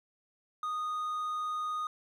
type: tone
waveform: triangle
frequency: 1237 Hz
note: D#6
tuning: 10 cents flat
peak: -30 dBFS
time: 0.63-1.87 s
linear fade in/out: 2 ms
effects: none